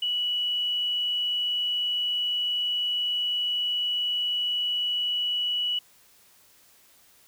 sine tone with quantisation, 2942 Hz, F#7, 11 cents flat, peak -24 dBFS, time 0.02-5.79 s, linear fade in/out 5 ms, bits 9, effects white hiss -58 dBFS RMS until 7.27 s

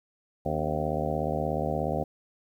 harmonic tone with a mistuned harmonic, 76.8 Hz, D#2, 22 cents flat, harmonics 1 / 2 / 3 / 4 / 5 / 6 / 7 / 8 / 9 / 10, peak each -36 / -33 / -36 / -39 / -37 / -37 / -33 / -37 / -34 / -36 dBFS, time 0.45-2.04 s, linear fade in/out 10 ms, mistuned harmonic 4, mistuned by -86 cents, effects 10-bit

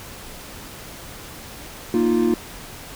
triangle chord, Bb suspended fourth, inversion none, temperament equal, 233.1 / 311.1 / 349.2 Hz, Bb3 / Eb4 / F4, 0 / 0 / 0 cents, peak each -18 / -21 / -17 dBFS, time 1.94-2.34 s, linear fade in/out 2 ms, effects pink hiss -38 dBFS RMS until 2.95 s

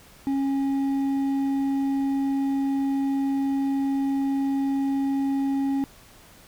triangle tone with hard clipping, 273.8 Hz, C#4, 21 cents flat, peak -23 dBFS, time 0.27-5.84 s, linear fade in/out 0 ms, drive 8 dB, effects pink hiss -51 dBFS RMS until 6.47 s

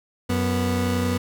30% pulse tone pair together, 91.85 / 245.2 Hz, F#2 / B3, -12 / -12 cents, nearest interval octave + perfect fourth, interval 1700 cents, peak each -21 dBFS, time 0.29-1.18 s, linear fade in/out 10 ms, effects none

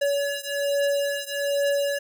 square beating tone pair, 566 / 567.2 Hz, C#5 / C#5, +36 / +40 cents, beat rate 1.2 Hz, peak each -26 / -27 dBFS, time 0.01-1.99 s, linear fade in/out 10 ms, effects none

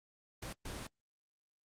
pink noise bursts at uneven times, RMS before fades -43 dBFS, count 2, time 0.42-0.53 / 0.65-0.87 s, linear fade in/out 5 ms, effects low-pass 10000 Hz 12 dB/octave + Opus 24 kbps

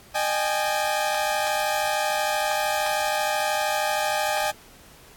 sawtooth tone cluster, 612 / 789 / 842 Hz, D#5 / G5 / G#5, -29 / +11 / +24 cents, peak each -23 dBFS, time 0.14-4.52 s, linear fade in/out 20 ms, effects pink hiss -50 dBFS RMS until 5.16 s + AAC 64 kbps

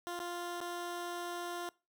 15% pulse tone with dropouts, 349.2 Hz, F4, in tune, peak -32 dBFS, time 0.07-1.69 s, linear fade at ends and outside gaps 0 ms, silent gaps 0.191-0.201 / 0.605-0.613 s, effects noise-tail reverb RT60 0.3 s tail -23 dB re dry

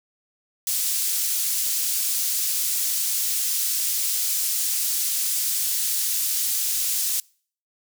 pink high-pass noise, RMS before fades -24 dBFS, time 0.67-7.2 s, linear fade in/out 2 ms, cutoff 6500 Hz, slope 12 dB/octave, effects noise-tail reverb RT60 0.5 s tail -26 dB re dry

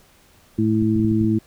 harmonic tone, 109.3 Hz, A2, 11 cents flat, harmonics 1 / 2 / 3, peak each -22 / -19 / -20 dBFS, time 0.58-1.39 s, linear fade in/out 10 ms
clicks, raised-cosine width 5 ms, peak -18 dBFS, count 7, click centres 0.824 / 0.962 / 0.997 / 1.048 / 1.115 / 1.213 / 1.244 s
effects pink hiss -54 dBFS RMS until 1.46 s

